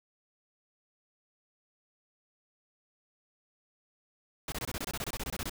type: noise bursts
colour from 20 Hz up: pink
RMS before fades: -36 dBFS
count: 16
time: 4.48-5.496 s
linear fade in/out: 2 ms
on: 41 ms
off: 24 ms
effects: none